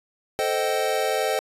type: chord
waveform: square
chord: A half-diminished seventh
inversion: none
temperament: equal with one note detuned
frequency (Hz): 440 / 523.3 / 622.3 / 770.5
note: A4 / C5 / Eb5 / G5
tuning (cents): 0 / 0 / 0 / -30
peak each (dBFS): -28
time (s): 0.39-1.39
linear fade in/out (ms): 0
effects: resampled to 32000 Hz